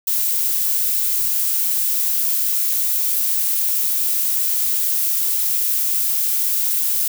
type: noise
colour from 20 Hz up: violet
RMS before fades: -19 dBFS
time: 0.07-7.08 s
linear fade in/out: 5 ms
effects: none